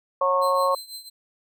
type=harmonic tone; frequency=182.5 Hz; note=F#3; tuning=24 cents flat; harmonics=3 / 4 / 5 / 6; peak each=-22 / -33 / -28 / -21 dBFS; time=0.21-0.75 s; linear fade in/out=5 ms
type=tone with tremolo; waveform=sawtooth; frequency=4100 Hz; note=C8; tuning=36 cents flat; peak=-30 dBFS; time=0.41-1.1 s; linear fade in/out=20 ms; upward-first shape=triangle; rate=6 Hz; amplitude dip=85%
effects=none